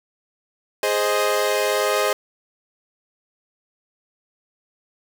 sawtooth chord, Ab major, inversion none, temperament equal, 415.3 / 523.3 / 622.3 Hz, Ab4 / C5 / Eb5, 0 / 0 / 0 cents, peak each -19 dBFS, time 0.83-2.13 s, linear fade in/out 2 ms, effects none

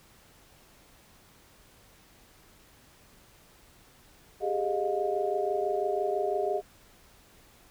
sine tone cluster, 392.6 / 418.6 / 622 / 712 Hz, G4 / G#4 / D#5 / F5, +3 / +14 / -1 / +33 cents, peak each -31 / -32 / -32 / -32 dBFS, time 4.4-6.62 s, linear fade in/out 50 ms, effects pink hiss -58 dBFS RMS until 7.7 s

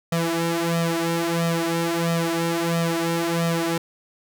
sawtooth tone with flanger, 167.5 Hz, E3, 28 cents sharp, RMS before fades -23 dBFS, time 0.12-3.78 s, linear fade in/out 5 ms, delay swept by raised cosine 1.6 to 3.8 ms, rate 1.5 Hz, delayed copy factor +0.95, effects none

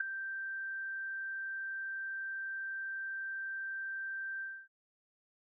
sine tone with ADSR envelope, 1568 Hz, G6, in tune, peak -25 dBFS, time 0-4.68 s, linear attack 8 ms, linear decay 4 ms, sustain -12 dB, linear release 270 ms, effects none

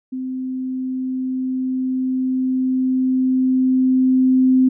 sine tone with level ramp, 258.5 Hz, C4, 21 cents flat, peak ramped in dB -23 to -10 dBFS, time 0.12-4.69 s, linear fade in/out 10 ms, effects none

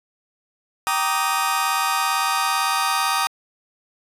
sawtooth chord, Eb major seventh, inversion first, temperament just, 777.8 / 933.4 / 1166.7 / 1244.5 Hz, G5 / Bb5 / D6 / Eb6, -14 / +2 / -12 / 0 cents, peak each -22 / -21 / -22 / -19 dBFS, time 0.87-3.27 s, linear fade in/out 0 ms, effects resampled to 32000 Hz

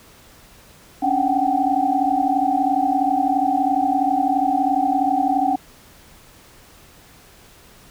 sine tone cluster, 273.4 / 290.4 / 733 / 765 / 808 Hz, C#4 / D4 / F#5 / G5 / G#5, -24 / -19 / -16 / -42 / -48 cents, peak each -24 / -25 / -23 / -19 / -27 dBFS, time 1.02-5.56 s, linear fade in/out 10 ms, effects pink hiss -48 dBFS RMS until 7.9 s

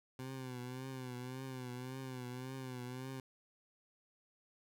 20% pulse tone with vibrato, 128.1 Hz, C3, 36 cents flat, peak -38 dBFS, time 0.19-3.2 s, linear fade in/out 2 ms, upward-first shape triangle, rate 1.8 Hz, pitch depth 75 cents each way, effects none

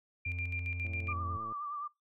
sine tone with tremolo, 2384 Hz, D7, 25 cents sharp, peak -35 dBFS, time 0.25-1.13 s, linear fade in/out 5 ms, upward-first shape square, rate 7.3 Hz, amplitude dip 65%
triangle tone, 87.4 Hz, F2, 2 cents sharp, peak -34 dBFS, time 0.26-1.37 s, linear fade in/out 5 ms
click train, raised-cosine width 2 ms, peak -38 dBFS, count 75, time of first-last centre 0.85-1.523 s, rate 110 Hz
sine tone with vibrato, 1173 Hz, D6, 2 cents flat, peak -36 dBFS, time 1.08-1.88 s, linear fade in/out 10 ms, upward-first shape triangle, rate 9.5 Hz, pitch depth 59 cents each way
effects noise-tail reverb RT60 0.2 s tail -24 dB re dry

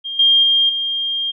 sine tone with level steps, 3210 Hz, G7, 40 cents sharp, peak -23 / -9 / -11 / -18 dBFS, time 0.04-1.32 s, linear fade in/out 20 ms, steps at 0.19 / 0.43 / 0.69 s, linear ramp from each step 5 ms, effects none

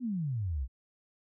sine exponential sweep, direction down, 261.6 to 58.27 Hz, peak -30 dBFS, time 0-0.68 s, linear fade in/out 50 ms, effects none

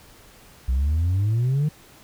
sine exponential sweep, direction up, 61.2 to 155.56 Hz, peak -16 dBFS, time 0.68-1.69 s, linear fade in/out 10 ms, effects tanh soft clip ceiling -17 dBFS + pink hiss -50 dBFS RMS until 2.03 s

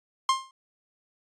45% pulse tone with exponential decay, 1059 Hz, C6, 21 cents sharp, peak -17 dBFS, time 0.29-0.51 s, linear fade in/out 2 ms, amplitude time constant 47 ms, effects resampled to 22050 Hz

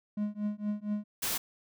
triangle tone with tremolo, 208.6 Hz, G#3, 8 cents sharp, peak -25 dBFS, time 0.17-1.04 s, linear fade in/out 5 ms, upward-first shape triangle, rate 4.3 Hz, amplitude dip 100%
white noise, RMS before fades -32 dBFS, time 1.22-1.38 s, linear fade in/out 10 ms
effects none

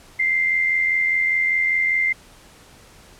sine tone pair together, 2008 / 2093 Hz, B6 / C7, +28 / 0 cents, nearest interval minor second, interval 72 cents, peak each -28 / -17 dBFS, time 0.19-2.13 s, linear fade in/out 10 ms, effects pink hiss -48 dBFS RMS until 3.19 s + low-pass 11000 Hz 12 dB/octave

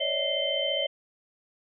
sine tone cluster, 551 / 586 / 643 / 2090 / 3093 Hz, C#5 / D5 / E5 / C7 / G7, -11 / -4 / -43 / -2 / -24 cents, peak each -32 / -33 / -33 / -36 / -28 dBFS, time 0-0.87 s, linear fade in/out 10 ms, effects none

